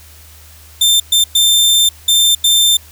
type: tone bursts at uneven times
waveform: sawtooth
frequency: 3581 Hz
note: A7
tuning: 30 cents sharp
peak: -5 dBFS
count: 5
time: 0.81-1 / 1.12-1.24 / 1.35-1.89 / 2.08-2.35 / 2.44-2.77 s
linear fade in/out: 5 ms
effects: added 77 Hz sine -40 dBFS peak until 2.91 s + white hiss -42 dBFS RMS until 2.91 s